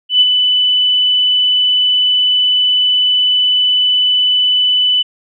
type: tone with ADSR envelope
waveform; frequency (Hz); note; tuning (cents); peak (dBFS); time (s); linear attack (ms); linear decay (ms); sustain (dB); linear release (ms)
sine; 2992; F#7; +19; -4; 0.09-5.03; 120; 29; -5; 17
effects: none